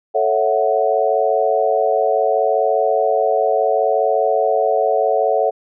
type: chord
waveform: sine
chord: F# minor seventh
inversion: first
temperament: equal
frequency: 440 / 554.4 / 659.3 / 740 Hz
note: A4 / C#5 / E5 / F#5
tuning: 0 / 0 / 0 / 0 cents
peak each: -19 dBFS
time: 0.14-5.51 s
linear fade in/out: 20 ms
effects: none